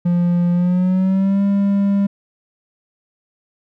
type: tone with pitch glide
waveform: triangle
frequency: 174.61 to 199.42 Hz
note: F3 to G3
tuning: 0 to +30 cents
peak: -11 dBFS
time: 0.05-2.07 s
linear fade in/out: 10 ms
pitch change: +230 cents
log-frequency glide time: 0.52-1.43 s
effects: none